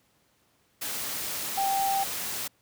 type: tone in noise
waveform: sine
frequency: 784 Hz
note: G5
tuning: in tune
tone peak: -24 dBFS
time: 1.57-2.04 s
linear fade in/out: 10 ms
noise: white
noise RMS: -33 dBFS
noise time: 0.81-2.48 s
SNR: +6 dB
effects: pink hiss -67 dBFS RMS until 2.61 s + high-pass 80 Hz 12 dB/octave